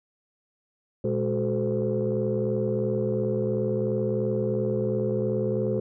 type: tone cluster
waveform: sine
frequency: 118.8 / 208.5 / 372.5 / 435.4 / 516 Hz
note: A#2 / G#3 / F#4 / A4 / C5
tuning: +33 / +7 / +12 / -18 / -24 cents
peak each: -29 dBFS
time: 1.04-5.8 s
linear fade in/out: 5 ms
effects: tanh soft clip ceiling -15 dBFS